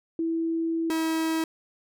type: tone pair in turn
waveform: sine / 45% pulse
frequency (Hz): 328.7 / 322.1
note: E4 / E4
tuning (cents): -5 / -40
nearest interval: unison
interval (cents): 35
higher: first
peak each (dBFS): -24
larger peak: neither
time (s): 0.19-0.9 / 0.9-1.44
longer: first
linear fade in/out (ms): 2
effects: none